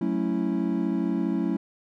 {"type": "chord", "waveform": "triangle", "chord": "F# minor seventh", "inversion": "none", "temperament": "equal", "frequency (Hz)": [185, 220, 277.2, 329.6], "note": ["F#3", "A3", "C#4", "E4"], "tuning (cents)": [0, 0, 0, 0], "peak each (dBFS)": -27, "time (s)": [0.01, 1.57], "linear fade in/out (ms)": 5, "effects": []}